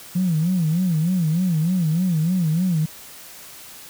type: tone with vibrato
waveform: sine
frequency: 170 Hz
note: F3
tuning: 46 cents flat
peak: -16 dBFS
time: 0.15-2.86 s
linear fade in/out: 10 ms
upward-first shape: sine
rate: 3.3 Hz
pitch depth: 170 cents each way
effects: tanh soft clip ceiling -12 dBFS + white hiss -41 dBFS RMS until 3.89 s